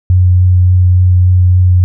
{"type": "tone with vibrato", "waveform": "sine", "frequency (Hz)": 90.7, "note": "F#2", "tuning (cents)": -34, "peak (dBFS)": -4, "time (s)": [0.1, 1.84], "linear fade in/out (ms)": 0, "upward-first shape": "sine", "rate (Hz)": 3.5, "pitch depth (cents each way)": 12, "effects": []}